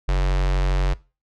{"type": "tone with notch filter", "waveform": "square", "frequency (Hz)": 46.25, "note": "F#1", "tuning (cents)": 0, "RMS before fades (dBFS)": -19, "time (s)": [0.08, 0.94], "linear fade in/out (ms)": 10, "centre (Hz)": 250, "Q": 1.4, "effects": ["noise-tail reverb RT60 0.3 s tail -20 dB re dry", "low-pass 5000 Hz 12 dB/octave"]}